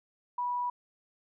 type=tone; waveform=sine; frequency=978 Hz; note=B5; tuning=17 cents flat; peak=-29 dBFS; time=0.38-0.7 s; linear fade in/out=5 ms; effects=none